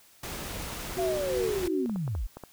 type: noise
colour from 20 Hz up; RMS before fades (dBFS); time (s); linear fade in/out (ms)
pink; -37; 0.23-1.68; 5
type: tone with tremolo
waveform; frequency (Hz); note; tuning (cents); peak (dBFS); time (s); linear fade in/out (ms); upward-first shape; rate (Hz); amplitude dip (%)
sine; 373.2; F#4; +15; -27; 0.97-1.86; 0; sine; 2.8; 70
type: linear sweep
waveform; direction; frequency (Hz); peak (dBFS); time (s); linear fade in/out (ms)
sine; down; 698.5 to 30.21; -28; 0.98-2.27; 10
type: clicks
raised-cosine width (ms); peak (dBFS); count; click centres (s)
1; -26; 7; 1.67 / 1.896 / 1.96 / 2.078 / 2.151 / 2.37 / 2.437
effects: white hiss -58 dBFS RMS until 2.52 s